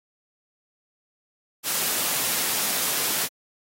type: noise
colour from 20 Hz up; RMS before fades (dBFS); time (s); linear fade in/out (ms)
white; -25; 1.63-3.29; 50
effects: high-pass 150 Hz 12 dB/octave + AAC 48 kbps